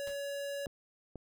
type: tone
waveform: square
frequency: 564 Hz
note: C#5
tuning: 30 cents sharp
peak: -37 dBFS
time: 0-0.66 s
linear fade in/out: 0 ms
type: noise with exponential decay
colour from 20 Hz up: pink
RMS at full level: -46 dBFS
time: 0.07-0.21 s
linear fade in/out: 1 ms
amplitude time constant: 30 ms
type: clicks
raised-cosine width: 2 ms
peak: -30 dBFS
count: 2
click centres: 0.668 / 1.157 s
effects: none